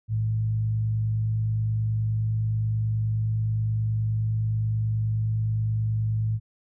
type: tone with frequency modulation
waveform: sine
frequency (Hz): 110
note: A2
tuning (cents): 0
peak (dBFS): -22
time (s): 0.08-6.4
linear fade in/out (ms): 50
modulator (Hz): 49.5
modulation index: 0.32
effects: none